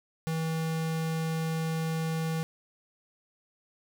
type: tone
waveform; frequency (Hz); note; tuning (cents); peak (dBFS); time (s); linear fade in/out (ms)
square; 161.4; E3; -36; -29; 0.27-2.43; 0
effects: none